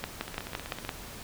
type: two click trains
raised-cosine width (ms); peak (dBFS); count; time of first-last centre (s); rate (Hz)
0.3; -21 / -15; 10 / 6; 0.28-0.85 / 0.04-0.892; 15.8 / 5.87
effects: pink hiss -44 dBFS RMS until 1.23 s